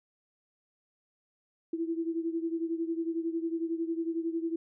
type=beating tone pair; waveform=sine; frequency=328.1 / 339.1 Hz; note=E4 / E4; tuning=-8 / +49 cents; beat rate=11 Hz; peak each=-31 / -35 dBFS; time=1.73-4.56 s; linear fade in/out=5 ms; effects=none